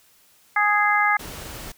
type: harmonic tone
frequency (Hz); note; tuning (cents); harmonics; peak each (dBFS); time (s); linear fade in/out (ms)
415.3; G#4; 0; 2 / 3 / 4 / 5; -22 / -22 / -22 / -22; 0.56-1.17; 5
type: noise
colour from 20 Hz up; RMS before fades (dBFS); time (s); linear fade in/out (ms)
pink; -36; 1.19-1.72; 5
effects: white hiss -57 dBFS RMS until 1.77 s